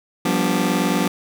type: chord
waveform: sawtooth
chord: G dominant seventh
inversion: third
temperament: just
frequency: 176.4 / 196 / 245 / 294 Hz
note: F3 / G3 / B3 / D4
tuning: +18 / 0 / -14 / +2 cents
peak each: -19 dBFS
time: 0.25-1.08 s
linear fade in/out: 5 ms
effects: none